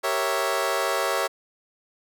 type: chord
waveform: 20% pulse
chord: G diminished seventh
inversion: none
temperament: equal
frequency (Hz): 392 / 466.2 / 554.4 / 659.3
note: G4 / Bb4 / Db5 / Fb5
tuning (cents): 0 / 0 / 0 / 0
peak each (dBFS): -25 / -25 / -22 / -23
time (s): 0.03-1.28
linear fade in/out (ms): 20
effects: none